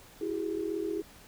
sine tone cluster, 329.3 / 376.3 / 411.9 Hz, E4 / F#4 / G#4, -2 / +29 / -14 cents, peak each -34 / -37 / -34 dBFS, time 0.21-1.02 s, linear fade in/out 5 ms, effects pink hiss -54 dBFS RMS until 1.27 s

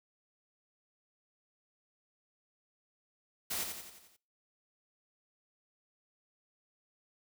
white noise with echo, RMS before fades -36 dBFS, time 3.5-3.64 s, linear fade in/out 10 ms, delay 88 ms, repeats 6, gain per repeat -5 dB, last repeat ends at 4.168 s, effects noise-tail reverb RT60 0.4 s tail -23 dB re dry

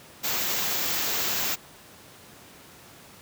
white band-stop noise, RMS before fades -27 dBFS, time 0.23-1.56 s, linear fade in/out 20 ms, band 7800 to 12000 Hz, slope 96 dB/octave, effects pink hiss -49 dBFS RMS until 3.21 s + high-pass 100 Hz 12 dB/octave

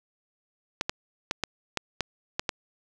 clicks, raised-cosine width 0.2 ms, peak -9 dBFS, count 8, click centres 0.811 / 0.895 / 1.311 / 1.437 / 1.773 / 2.007 / 2.395 / 2.492 s, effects none

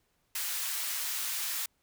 white high-pass noise, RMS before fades -34 dBFS, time 0.35-1.66 s, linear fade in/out 5 ms, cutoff 1200 Hz, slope 12 dB/octave, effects pink hiss -74 dBFS RMS until 1.82 s

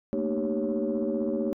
sine tone cluster, 220.1 / 235.7 / 303.8 / 388.3 / 553 Hz, A3 / A#3 / D#4 / G4 / C#5, +1 / +19 / -41 / -16 / -4 cents, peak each -31 dBFS, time 0.13-1.53 s, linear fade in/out 0 ms, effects tanh soft clip ceiling -18 dBFS

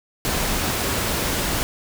pink noise, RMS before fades -23 dBFS, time 0.25-1.63 s, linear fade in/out 0 ms, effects none

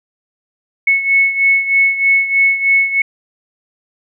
sine beating tone pair, 2200 / 2203.2 Hz, C#7 / C#7, -14 / -11 cents, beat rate 3.2 Hz, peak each -11 / -16 dBFS, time 0.87-3.02 s, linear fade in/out 5 ms, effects none

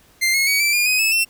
sawtooth tone with pitch steps, 2092 / 2170 / 2250 / 2333 / 2420 / 2509 / 2602 / 2699 Hz, C7 / C#7 / C#7 / D7 / D#7 / D#7 / E7 / E7, -1 / -37 / +25 / -12 / -49 / +14 / -23 / +40 cents, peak -12 dBFS, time 0.21-1.25 s, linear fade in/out 20 ms, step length 130 ms, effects pink hiss -53 dBFS RMS until 1.29 s

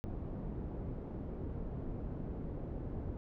pink low-pass noise, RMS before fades -41 dBFS, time 0.04-3.17 s, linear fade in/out 0 ms, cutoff 420 Hz, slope 12 dB/octave, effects none

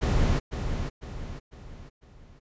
brown noise with echo, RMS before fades -23 dBFS, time 0.01-0.4 s, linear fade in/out 20 ms, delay 500 ms, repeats 4, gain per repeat -7 dB, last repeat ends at 2.4 s, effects resampled to 16000 Hz

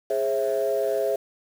sine chord, Ab augmented, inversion none, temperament equal with one note detuned, 415.3 / 536.1 / 659.3 Hz, Ab4 / C5 / E5, 0 / +42 / 0 cents, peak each -25 dBFS, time 0.1-1.16 s, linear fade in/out 5 ms, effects tanh soft clip ceiling -15 dBFS + 7-bit

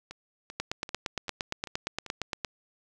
two click trains, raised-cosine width 0.2 ms, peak -13 / -24 dBFS, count 17 / 6, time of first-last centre 0.6-2.448 / 0.11-2.063 s, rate 8.66 / 2.56 Hz, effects none

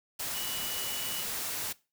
sine tone in noise, 2940 Hz, F#7, 12 cents flat, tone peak -40 dBFS, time 0.34-1.23 s, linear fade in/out 10 ms, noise white, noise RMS -35 dBFS, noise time 0.19-1.73 s, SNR -8 dB, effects noise-tail reverb RT60 0.3 s tail -21 dB re dry

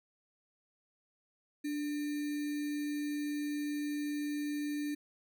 sine tone with sample-and-hold, 293.7 Hz, D4, in tune, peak -33 dBFS, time 1.64-4.95 s, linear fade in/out 10 ms, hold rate 2100 Hz, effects none

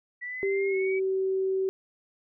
sine exponential sweep, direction up, 1949 to 2296 Hz, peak -33 dBFS, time 0.21-1 s, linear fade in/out 20 ms
sine tone with pitch glide, 392 to 381.5 Hz, G4 to G4, 0 to -47 cents, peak -24 dBFS, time 0.43-1.69 s, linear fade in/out 0 ms, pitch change -47 cents, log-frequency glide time 0.69-0.76 s
effects none

